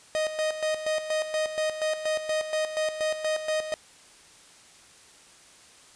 45% pulse tone with tremolo, 622.3 Hz, D#5, in tune, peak -24 dBFS, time 0.15-3.74 s, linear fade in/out 0 ms, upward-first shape square, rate 4.2 Hz, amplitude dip 65%, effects white hiss -53 dBFS RMS until 5.95 s + resampled to 22050 Hz

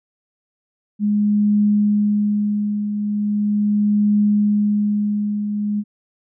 sine tone with tremolo, 207.7 Hz, G#3, in tune, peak -12 dBFS, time 0.99-5.84 s, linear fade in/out 50 ms, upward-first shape triangle, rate 0.39 Hz, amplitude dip 60%, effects none

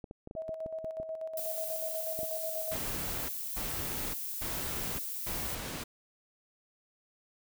clicks, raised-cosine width 2 ms, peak -30 dBFS, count 12, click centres 0.042 / 0.111 / 0.274 / 0.311 / 0.352 / 0.492 / 0.661 / 0.844 / 1 / 2.19 / 2.232 / 2.756 s
sine tone with tremolo, 641 Hz, E5, 49 cents flat, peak -34 dBFS, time 0.36-2.77 s, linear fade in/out 10 ms, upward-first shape square, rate 8.2 Hz, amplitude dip 50%
violet noise, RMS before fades -38 dBFS, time 1.37-5.55 s, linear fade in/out 2 ms
pink noise bursts, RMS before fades -39 dBFS, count 4, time 2.71-5.84 s, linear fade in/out 10 ms, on 580 ms, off 270 ms
effects none

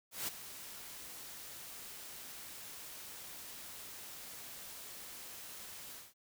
white noise with ADSR envelope, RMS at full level -37 dBFS, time 0.11-6.14 s, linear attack 170 ms, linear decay 11 ms, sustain -12 dB, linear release 190 ms, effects none

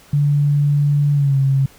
sine tone with pitch glide, 144.8 to 135.89 Hz, D3 to C#3, -24 to -34 cents, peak -12 dBFS, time 0.13-1.66 s, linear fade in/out 5 ms, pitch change -110 cents, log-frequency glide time 1.13-1.38 s, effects pink hiss -47 dBFS RMS until 1.78 s

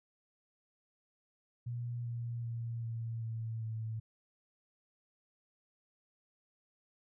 sine tone with pitch steps, 119.9 / 118.11 / 116.35 / 114.62 / 112.91 / 111.23 Hz, A#2 / A#2 / A#2 / A#2 / A2 / A2, +49 / +23 / -3 / -29 / +45 / +19 cents, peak -36 dBFS, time 1.66-4 s, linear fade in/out 10 ms, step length 390 ms, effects none

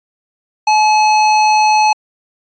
square tone, 856 Hz, A5, 48 cents flat, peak -9 dBFS, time 0.67-1.93 s, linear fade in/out 5 ms, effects resampled to 16000 Hz

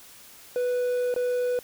triangle tone with dropouts, 493.9 Hz, B4, in tune, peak -21 dBFS, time 0.56-1.59 s, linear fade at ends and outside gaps 1 ms, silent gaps 1.141-1.162 s, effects white hiss -49 dBFS RMS until 1.63 s

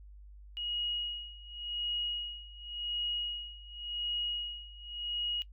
sine tone with tremolo, 2891 Hz, F#7, 41 cents flat, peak -31 dBFS, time 0.57-5.42 s, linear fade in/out 0 ms, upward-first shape sine, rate 0.9 Hz, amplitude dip 90%, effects noise-tail reverb RT60 0.1 s tail -19 dB re dry + added 50 Hz sine -49 dBFS peak until 5.52 s

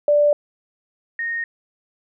sine tone pair in turn, 587.3 / 1853.3 Hz, D5 / A#6, 0 / -11 cents, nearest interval octave + minor sixth, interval 1989 cents, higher second, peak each -12 / -22 dBFS, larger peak first, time 0.08-0.33 / 1.19-1.44 s, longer neither, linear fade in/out 2 ms, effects none

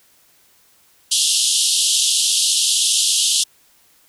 pink band-pass noise, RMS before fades -17 dBFS, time 1.11-3.44 s, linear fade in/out 10 ms, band 2900 to 11000 Hz, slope 96 dB/octave, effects white hiss -55 dBFS RMS until 4.08 s

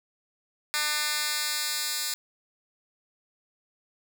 10% pulse tone with high-pass filter sweep, 300 Hz, D4, 37 cents sharp, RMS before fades -29 dBFS, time 0.74-2.14 s, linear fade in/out 0 ms, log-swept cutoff 2200 to 4400 Hz, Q 0.77, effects none

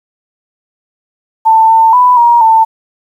sine tone with pitch steps, 890 / 898 / 993 / 946 / 893 Hz, A5 / A5 / B5 / A#5 / A5, +20 / +35 / +9 / +25 / +25 cents, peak -3 dBFS, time 1.45-2.65 s, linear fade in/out 20 ms, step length 240 ms, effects 7-bit

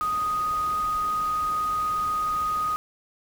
sine tone in noise, 1244.5 Hz, D#6, in tune, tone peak -23 dBFS, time 0.01-2.76 s, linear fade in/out 0 ms, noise pink, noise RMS -41 dBFS, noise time 0.01-2.76 s, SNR +15 dB, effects none

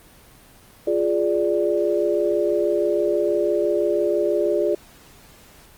sine chord, D diminished, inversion first, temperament equal, 349.2 / 415.3 / 587.3 Hz, F4 / Ab4 / D5, 0 / 0 / 0 cents, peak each -22 dBFS, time 0.87-4.75 s, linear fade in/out 5 ms, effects pink hiss -49 dBFS RMS until 5.77 s + Opus 24 kbps

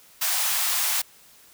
white high-pass noise, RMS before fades -24 dBFS, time 0.21-1.02 s, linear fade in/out 10 ms, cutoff 660 Hz, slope 48 dB/octave, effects white hiss -53 dBFS RMS until 1.53 s

